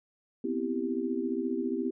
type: chord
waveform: sine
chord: C major seventh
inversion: third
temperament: equal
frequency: 246.9 / 261.6 / 329.6 / 392 Hz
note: B3 / C4 / E4 / G4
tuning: 0 / 0 / 0 / 0 cents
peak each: -34 dBFS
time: 0.44-1.91 s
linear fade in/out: 5 ms
effects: none